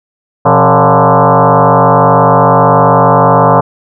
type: tone with frequency modulation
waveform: sine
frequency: 169.6 Hz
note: E3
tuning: 50 cents sharp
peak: -3 dBFS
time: 0.45-3.61 s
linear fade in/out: 10 ms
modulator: 145 Hz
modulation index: 7.1
effects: none